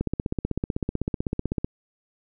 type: click train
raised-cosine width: 3 ms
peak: -12 dBFS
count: 27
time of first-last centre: 0.01-1.645 s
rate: 15.9 Hz
effects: none